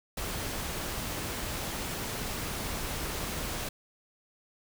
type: noise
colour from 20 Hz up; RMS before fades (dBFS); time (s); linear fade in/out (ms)
pink; -35; 0.17-3.69; 5
effects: none